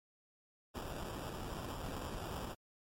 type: noise with sample-and-hold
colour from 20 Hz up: pink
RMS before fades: -43 dBFS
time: 0.74-2.55 s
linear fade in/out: 20 ms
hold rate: 2100 Hz
effects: MP3 64 kbps